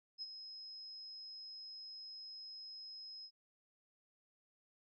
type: tone with ADSR envelope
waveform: sine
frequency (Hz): 5120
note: D#8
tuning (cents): +49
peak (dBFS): -40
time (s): 0.18-3.31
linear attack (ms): 40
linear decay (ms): 35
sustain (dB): -8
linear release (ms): 64
effects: none